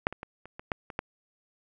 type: clicks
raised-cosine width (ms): 0.5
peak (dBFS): -8 / -23 / -23 / -30 / -25 / -13 / -25 / -14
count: 8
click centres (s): 0.069 / 0.126 / 0.231 / 0.456 / 0.595 / 0.718 / 0.902 / 0.991
effects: none